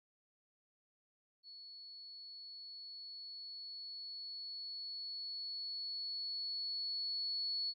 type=tone with level ramp; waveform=sine; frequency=4400 Hz; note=C#8; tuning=14 cents flat; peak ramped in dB=-51 to -35 dBFS; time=1.43-7.74 s; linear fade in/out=50 ms; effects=none